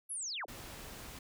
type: linear sweep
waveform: sine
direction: down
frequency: 11440 to 207.7 Hz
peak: -37 dBFS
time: 0.09-0.46 s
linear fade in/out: 20 ms
type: noise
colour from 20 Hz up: pink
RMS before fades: -48 dBFS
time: 0.48-1.19 s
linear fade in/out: 5 ms
effects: none